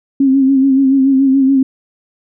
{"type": "tone with vibrato", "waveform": "sine", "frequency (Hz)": 269.2, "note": "C4", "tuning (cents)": 49, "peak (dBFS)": -7, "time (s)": [0.2, 1.63], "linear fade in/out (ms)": 5, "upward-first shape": "sine", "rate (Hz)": 7, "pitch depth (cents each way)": 44, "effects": []}